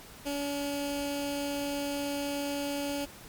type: tone with notch filter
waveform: 15% pulse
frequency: 284.6 Hz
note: C#4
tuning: 46 cents sharp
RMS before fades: -33 dBFS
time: 0.25-3.06 s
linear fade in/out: 20 ms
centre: 1100 Hz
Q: 1.2
effects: pink hiss -49 dBFS RMS until 3.28 s + MP3 96 kbps